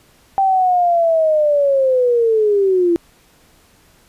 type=linear sweep; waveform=sine; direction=down; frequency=784 to 335.3 Hz; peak=-11 dBFS; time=0.38-2.96 s; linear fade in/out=0 ms; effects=pink hiss -52 dBFS RMS until 4.08 s + resampled to 32000 Hz